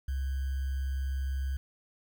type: tone with sample-and-hold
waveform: sine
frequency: 67 Hz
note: C2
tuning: 42 cents sharp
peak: -29 dBFS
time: 0.08-1.57 s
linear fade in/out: 5 ms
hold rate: 1575 Hz
effects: none